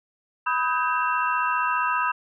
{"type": "tone cluster", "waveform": "sine", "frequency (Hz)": [989, 1264, 1540, 1615, 2708], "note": ["B5", "D#6", "G6", "G#6", "E7"], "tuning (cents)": [2, 27, -31, -49, 46], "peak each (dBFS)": [-25, -25, -30, -31, -32], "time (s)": [0.46, 2.12], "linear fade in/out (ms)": 10, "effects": []}